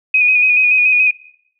sine tone with vibrato, 2489 Hz, D#7, in tune, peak -8 dBFS, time 0.14-1.11 s, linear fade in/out 5 ms, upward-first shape square, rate 7 Hz, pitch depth 26 cents each way, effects noise-tail reverb RT60 0.7 s tail -20 dB re dry

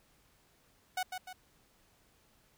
sawtooth tone with echo, 740 Hz, F#5, in tune, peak -28 dBFS, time 0.97-1.03 s, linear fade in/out 5 ms, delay 150 ms, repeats 2, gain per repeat -6 dB, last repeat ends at 1.33 s, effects pink hiss -68 dBFS RMS until 2.57 s

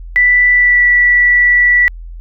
sine tone with pitch glide, 1975.5 to 1956.2 Hz, B6 to B6, 0 to -17 cents, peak -6 dBFS, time 0.16-1.88 s, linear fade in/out 0 ms, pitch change -17 cents, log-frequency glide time 0.52-0.83 s, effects added 42 Hz sine -26 dBFS peak until 2.2 s

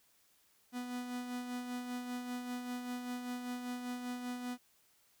45% pulse tone with tremolo, 246.9 Hz, B3, in tune, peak -37 dBFS, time 0.72-4.58 s, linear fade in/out 50 ms, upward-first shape sine, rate 5.1 Hz, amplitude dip 45%, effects white hiss -70 dBFS RMS until 5.2 s

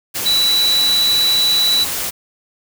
sine tone in noise, 3945 Hz, B7, 3 cents flat, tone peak -12 dBFS, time 0.25-1.85 s, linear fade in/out 20 ms, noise white, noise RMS -22 dBFS, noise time 0.14-2.11 s, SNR +7 dB, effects none

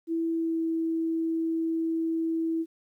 sine tone with pitch glide, 329.6 to 326.6 Hz, E4 to E4, 0 to -16 cents, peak -25 dBFS, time 0.07-2.66 s, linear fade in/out 50 ms, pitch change -16 cents, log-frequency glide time 0.29-0.62 s, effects 11-bit

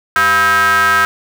square ring-modulated tone, 150 Hz, D3, 37 cents sharp, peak -7 dBFS, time 0.16-1.05 s, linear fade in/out 0 ms, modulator 1440 Hz, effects none

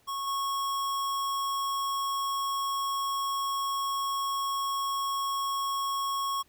square tone with level steps, 1100 Hz, C#6, 14 cents flat, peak -32 / -29 dBFS, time 0.07-6.43 s, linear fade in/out 20 ms, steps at 0.27 s, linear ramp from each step 5 ms, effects pink hiss -65 dBFS RMS until 6.48 s

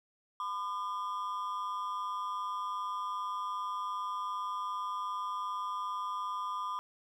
triangle ring-modulated tone, 1108.7 Hz, C#6, in tune, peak -29 dBFS, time 0.4-6.79 s, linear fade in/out 0 ms, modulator 98.7 Hz, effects none

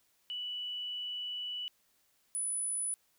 sine tone pair in turn, 2960 / 9956 Hz, F#7 / D#9, 0 / 0 cents, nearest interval octave + major sixth, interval 2100 cents, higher second, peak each -36 / -32 dBFS, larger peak second, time 0.3-1.68 / 2.35-2.94 s, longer first, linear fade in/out 0 ms, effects white hiss -72 dBFS RMS until 3.18 s

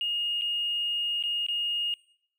triangle tone with dropouts, 2853 Hz, F7, 36 cents sharp, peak -23 dBFS, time 0.01-1.94 s, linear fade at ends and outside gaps 1 ms, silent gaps 0.412-0.419 / 1.226-1.237 / 1.465-1.485 s, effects noise-tail reverb RT60 0.7 s tail -25 dB re dry + tanh soft clip ceiling -24 dBFS

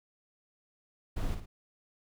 brown noise with echo, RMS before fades -32 dBFS, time 1.16-1.35 s, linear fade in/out 10 ms, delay 55 ms, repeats 2, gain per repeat -7 dB, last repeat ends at 1.46 s, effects none

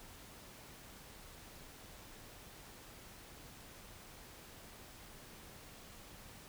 silence, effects pink hiss -55 dBFS RMS until 6.48 s

